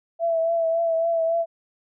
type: tone with vibrato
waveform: sine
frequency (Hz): 663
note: E5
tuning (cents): +10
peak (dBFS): -19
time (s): 0.19-1.46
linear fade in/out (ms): 50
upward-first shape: triangle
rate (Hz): 3.6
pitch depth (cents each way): 36
effects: none